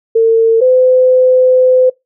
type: tone pair in turn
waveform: sine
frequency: 452.5 / 510.3 Hz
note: A4 / C5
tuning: +48 / -43 cents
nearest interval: major second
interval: 209 cents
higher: second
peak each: -5 dBFS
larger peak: neither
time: 0.15-0.61 / 0.61-1.9 s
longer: second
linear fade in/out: 10 ms
effects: noise-tail reverb RT60 0.2 s tail -24 dB re dry